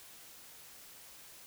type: silence
effects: white hiss -54 dBFS RMS until 1.46 s